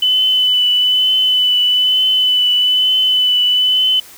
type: tone with vibrato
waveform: sine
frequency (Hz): 3005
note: F#7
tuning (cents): +26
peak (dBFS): -10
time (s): 0.02-4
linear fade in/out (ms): 5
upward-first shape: triangle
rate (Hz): 1.1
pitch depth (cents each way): 21
effects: white hiss -39 dBFS RMS until 4.17 s